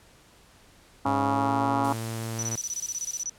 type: harmonic tone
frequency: 138.59 Hz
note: C#3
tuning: in tune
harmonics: 2 / 3 / 4 / 5 / 6 / 7 / 8 / 9 / 10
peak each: -28 / -40 / -36 / -33 / -28 / -30 / -33 / -37 / -38 dBFS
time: 1.05-1.93 s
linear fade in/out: 5 ms
type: tone with pitch glide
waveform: sawtooth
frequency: 103.2 to 113.19 Hz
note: G#2 to A2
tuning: -10 to +49 cents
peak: -27 dBFS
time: 1.06-2.56 s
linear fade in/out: 5 ms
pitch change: +159 cents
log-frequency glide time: 1.2-1.64 s
type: high-pass noise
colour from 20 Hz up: white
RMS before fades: -41 dBFS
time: 1.84-3.23 s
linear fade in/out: 5 ms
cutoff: 3900 Hz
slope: 12 dB/octave
type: tone bursts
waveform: sine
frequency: 5930 Hz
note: F#8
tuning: 3 cents sharp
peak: -28 dBFS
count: 15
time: 2.39-3.295 s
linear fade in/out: 0 ms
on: 37 ms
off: 25 ms
effects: pink hiss -56 dBFS RMS until 3.38 s + low-pass 11000 Hz 12 dB/octave